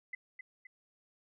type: tone with echo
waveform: sine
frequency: 2028 Hz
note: B6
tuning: 45 cents sharp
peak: -37 dBFS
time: 0.13-0.15 s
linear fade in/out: 5 ms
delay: 260 ms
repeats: 2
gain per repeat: -6 dB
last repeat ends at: 0.67 s
effects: none